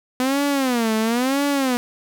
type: tone with vibrato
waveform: sawtooth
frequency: 250 Hz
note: B3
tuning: 21 cents sharp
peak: -14 dBFS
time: 0.2-1.77 s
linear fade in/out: 0 ms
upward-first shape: sine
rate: 0.99 Hz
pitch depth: 230 cents each way
effects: none